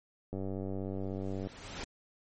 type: click train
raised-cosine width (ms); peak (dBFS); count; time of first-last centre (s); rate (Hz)
2; -25; 111; 0.33-1.471; 96.4
type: noise with exponential growth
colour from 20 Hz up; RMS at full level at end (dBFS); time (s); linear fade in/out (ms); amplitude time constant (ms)
pink; -39; 0.82-1.84; 0; 220
effects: MP3 32 kbps